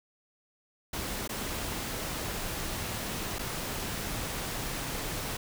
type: noise with dropouts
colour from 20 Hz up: pink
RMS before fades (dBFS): -35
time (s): 0.93-5.37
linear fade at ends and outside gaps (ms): 5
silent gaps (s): 1.277-1.292 / 3.386-3.391
effects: none